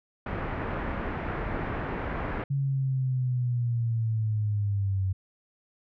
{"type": "low-pass noise", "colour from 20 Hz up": "pink", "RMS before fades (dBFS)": -32, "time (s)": [0.26, 2.44], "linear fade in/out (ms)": 5, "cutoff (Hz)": 2000, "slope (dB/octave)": 24}
{"type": "linear sweep", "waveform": "sine", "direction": "down", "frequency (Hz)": [139.7, 93.7], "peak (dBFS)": -24, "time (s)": [2.5, 5.13], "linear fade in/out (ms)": 10}
{"effects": []}